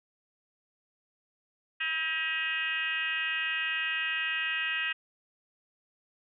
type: tone with frequency modulation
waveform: sine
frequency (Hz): 2217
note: C#7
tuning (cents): 0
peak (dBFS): -28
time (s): 1.8-4.93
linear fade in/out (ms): 10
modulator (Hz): 309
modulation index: 2.3
effects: none